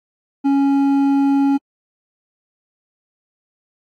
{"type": "tone with hard clipping", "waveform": "triangle", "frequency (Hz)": 277.3, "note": "C#4", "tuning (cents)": 1, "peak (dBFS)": -14, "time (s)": [0.44, 1.58], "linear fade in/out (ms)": 20, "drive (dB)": 10, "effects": ["AAC 48 kbps"]}